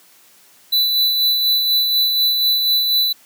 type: tone with tremolo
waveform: square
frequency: 3981 Hz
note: B7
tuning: 13 cents sharp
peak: -13 dBFS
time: 0.72-3.13 s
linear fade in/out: 10 ms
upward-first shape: sine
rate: 4.1 Hz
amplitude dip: 35%
effects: white hiss -50 dBFS RMS until 3.25 s + high-pass 150 Hz 12 dB/octave

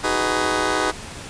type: chord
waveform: 15% pulse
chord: G# minor seventh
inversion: second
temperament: just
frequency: 311.5 / 373.8 / 415.3 / 498.4 Hz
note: D#4 / F#4 / G#4 / B4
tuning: +2 / +18 / 0 / +16 cents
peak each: -19 dBFS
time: 0.03-0.92 s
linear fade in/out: 20 ms
effects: pink hiss -35 dBFS RMS until 1.29 s + resampled to 22050 Hz

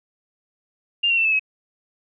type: tone with pitch steps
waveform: sine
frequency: 2800 / 2738 / 2677 / 2617 / 2559 Hz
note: F7 / F7 / E7 / E7 / D#7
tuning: +4 / -35 / +26 / -13 / +48 cents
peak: -16 dBFS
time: 1.03-1.395 s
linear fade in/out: 10 ms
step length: 73 ms
effects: none

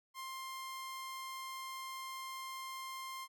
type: tone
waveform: sawtooth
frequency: 1055 Hz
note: C6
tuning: 14 cents sharp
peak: -39 dBFS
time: 0.14-3.28 s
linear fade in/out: 50 ms
effects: none

